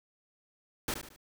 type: noise with echo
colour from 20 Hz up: pink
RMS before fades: -33 dBFS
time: 0.88-0.94 s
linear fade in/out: 2 ms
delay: 74 ms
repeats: 3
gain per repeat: -8 dB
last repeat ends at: 1.162 s
effects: none